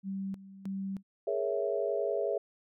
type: tone with tremolo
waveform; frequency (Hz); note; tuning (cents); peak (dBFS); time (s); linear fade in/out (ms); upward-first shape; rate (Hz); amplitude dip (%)
sine; 194; G3; -18; -33; 0.03-1.03; 50; square; 1.6; 80
type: chord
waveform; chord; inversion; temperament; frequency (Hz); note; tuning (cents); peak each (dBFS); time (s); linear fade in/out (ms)
sine; A# half-diminished seventh; third; equal; 415.3 / 466.2 / 554.4 / 659.3; G#4 / A#4 / C#5 / E5; 0 / 0 / 0 / 0; -33 / -36 / -34 / -34; 1.27-2.38; 5
effects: none